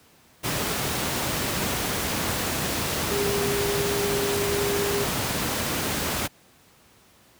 sine tone in noise, 404.1 Hz, G#4, 47 cents flat, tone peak -25 dBFS, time 3.1-5.05 s, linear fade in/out 20 ms, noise pink, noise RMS -26 dBFS, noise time 0.43-6.28 s, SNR -2 dB, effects pink hiss -56 dBFS RMS until 7.39 s + high-pass 80 Hz 12 dB/octave

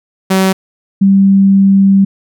sawtooth / sine tone pair in turn, 190 / 195.45 Hz, F#3 / G3, +46 / -5 cents, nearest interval unison, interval 49 cents, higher second, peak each -4 dBFS, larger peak neither, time 0.3-0.53 / 1.01-2.05 s, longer second, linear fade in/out 10 ms, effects none

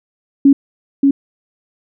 sine tone with echo, 277.2 Hz, C#4, in tune, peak -4 dBFS, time 0.45-0.53 s, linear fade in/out 5 ms, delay 580 ms, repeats 1, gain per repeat -3 dB, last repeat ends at 1.11 s, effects none

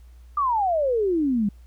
sine exponential sweep, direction down, 1213 to 195 Hz, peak -19 dBFS, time 0.37-1.49 s, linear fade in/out 5 ms, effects added 60 Hz sine -44 dBFS peak until 1.66 s + pink hiss -64 dBFS RMS until 1.66 s

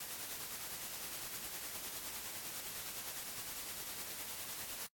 white noise with tremolo, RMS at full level -43 dBFS, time 0-4.87 s, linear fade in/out 5 ms, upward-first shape triangle, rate 9.8 Hz, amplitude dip 40%, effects noise-tail reverb RT60 0.1 s tail -25 dB re dry + AAC 64 kbps

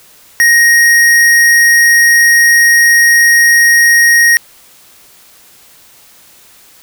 square tone, 1873 Hz, A#6, 8 cents sharp, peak -5 dBFS, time 0.4-4.37 s, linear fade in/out 0 ms, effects white hiss -42 dBFS RMS until 6.82 s

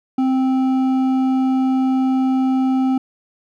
triangle tone with hard clipping, 261.6 Hz, C4, in tune, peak -16 dBFS, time 0.18-2.98 s, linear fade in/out 5 ms, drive 11 dB, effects none

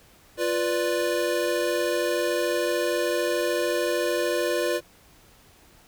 square chord, B diminished, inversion second, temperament equal, 349.2 / 493.9 / 587.3 Hz, F4 / B4 / D5, 0 / 0 / 0 cents, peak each -28 dBFS, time 0.37-4.81 s, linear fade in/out 50 ms, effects pink hiss -55 dBFS RMS until 5.87 s

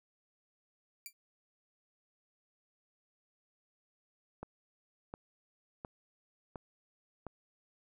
5% pulse tone with exponential decay, 2349 Hz, D7, in tune, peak -30 dBFS, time 1.06-1.13 s, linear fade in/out 1 ms, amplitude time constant 15 ms
click train, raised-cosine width 1 ms, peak -28 dBFS, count 5, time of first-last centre 4.43-7.267 s, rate 1.41 Hz
effects none

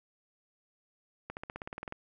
accelerating click train, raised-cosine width 0.5 ms, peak -24 dBFS, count 12, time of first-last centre 1.3-1.924 s, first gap 69 ms, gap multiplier 0.96, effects none

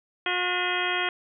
harmonic tone with a mistuned harmonic, 360 Hz, F#4, 47 cents flat, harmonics 1 / 2 / 3 / 4 / 5 / 6 / 7 / 8 / 9, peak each -33 / -33 / -34 / -31 / -33 / -32 / -32 / -37 / -32 dBFS, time 0.26-1.09 s, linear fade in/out 2 ms, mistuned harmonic 6, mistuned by -97 cents, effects none

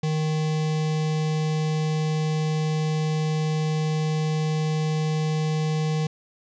square tone with notch filter, 155.4 Hz, D#3, 2 cents flat, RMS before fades -24 dBFS, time 0.03-6.07 s, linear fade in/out 5 ms, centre 1400 Hz, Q 1.7, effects resampled to 16000 Hz + 9-bit

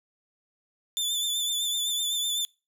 sawtooth tone with vibrato, 3520 Hz, A7, in tune, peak -23 dBFS, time 0.97-2.45 s, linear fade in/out 0 ms, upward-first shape sine, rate 7.9 Hz, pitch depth 39 cents each way, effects noise-tail reverb RT60 0.3 s tail -25 dB re dry

